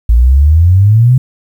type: exponential sweep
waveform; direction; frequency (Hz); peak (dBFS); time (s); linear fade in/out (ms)
sine; up; 55 to 131.9; -3; 0.09-1.18; 5
effects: 7-bit